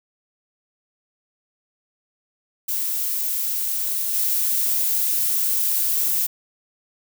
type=noise with level steps; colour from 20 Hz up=violet; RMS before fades=-24 / -21 dBFS; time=2.68-6.27 s; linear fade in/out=10 ms; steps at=4.13 s; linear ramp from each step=20 ms; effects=none